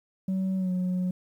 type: tone with pitch glide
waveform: sine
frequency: 189.3 to 182.32 Hz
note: F#3 to F#3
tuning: +40 to -25 cents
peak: -22 dBFS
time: 0.28-1.11 s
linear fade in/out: 5 ms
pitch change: -65 cents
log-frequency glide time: 0.57-0.71 s
effects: tanh soft clip ceiling -24 dBFS + 10-bit